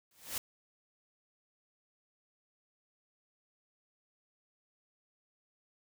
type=noise with exponential growth; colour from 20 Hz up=white; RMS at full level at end=-33 dBFS; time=0.11-0.38 s; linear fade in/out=2 ms; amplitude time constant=58 ms; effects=none